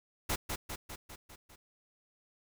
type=noise with echo; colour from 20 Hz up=pink; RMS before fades=-32 dBFS; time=0.29-0.36 s; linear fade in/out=10 ms; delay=200 ms; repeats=6; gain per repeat=-4 dB; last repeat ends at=1.56 s; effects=none